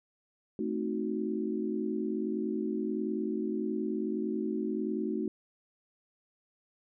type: chord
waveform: sine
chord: A diminished seventh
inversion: none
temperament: equal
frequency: 220 / 261.6 / 311.1 / 370 Hz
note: A3 / C4 / Eb4 / Gb4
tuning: 0 / 0 / 0 / 0 cents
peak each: -34 / -39 / -35 / -35 dBFS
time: 0.59-5.28 s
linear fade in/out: 2 ms
effects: none